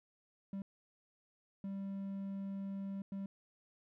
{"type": "tone bursts at uneven times", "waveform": "triangle", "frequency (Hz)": 196, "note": "G3", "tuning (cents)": 0, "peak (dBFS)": -37, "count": 3, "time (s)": [[0.53, 0.62], [1.64, 3.02], [3.12, 3.26]], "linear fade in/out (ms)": 2, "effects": []}